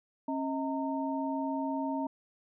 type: tone cluster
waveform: sine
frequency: 271.6 / 635 / 917 Hz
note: C#4 / D#5 / A#5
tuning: -35 / +35 / -29 cents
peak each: -32 / -38 / -36 dBFS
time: 0.28-2.07 s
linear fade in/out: 5 ms
effects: none